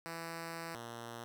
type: tone pair in turn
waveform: 5% pulse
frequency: 165.9 / 117.31 Hz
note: E3 / A#2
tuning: +11 / +11 cents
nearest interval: tritone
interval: 600 cents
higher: first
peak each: -30 / -33 dBFS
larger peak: first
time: 0.06-0.75 / 0.75-1.24 s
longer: first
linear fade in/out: 0 ms
effects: none